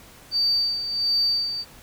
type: tone with tremolo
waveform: sine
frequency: 4620 Hz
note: D8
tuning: 29 cents flat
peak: -17 dBFS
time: 0.31-1.65 s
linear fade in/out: 50 ms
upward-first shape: sine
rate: 1.4 Hz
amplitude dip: 65%
effects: tanh soft clip ceiling -13 dBFS + pink hiss -48 dBFS RMS until 1.82 s